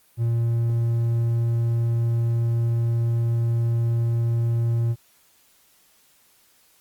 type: tone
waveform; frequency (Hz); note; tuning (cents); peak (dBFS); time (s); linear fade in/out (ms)
triangle; 116.54; A#2; 0; -17; 0.17-4.96; 50
effects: white hiss -59 dBFS RMS until 6.8 s + Opus 32 kbps